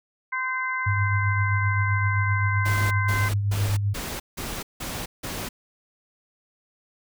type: harmonic tone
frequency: 516 Hz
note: C5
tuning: 24 cents flat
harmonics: 2 / 3 / 4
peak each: -29 / -29 / -29 dBFS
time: 0.32-3.29 s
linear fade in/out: 10 ms
type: tone with tremolo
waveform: sine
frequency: 101.3 Hz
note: G#2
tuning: 43 cents flat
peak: -19 dBFS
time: 0.86-3.94 s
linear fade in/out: 10 ms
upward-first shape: triangle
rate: 7.7 Hz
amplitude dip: 45%
type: noise bursts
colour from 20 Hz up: pink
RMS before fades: -32 dBFS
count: 7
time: 2.65-5.49 s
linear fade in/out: 10 ms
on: 260 ms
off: 170 ms
effects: none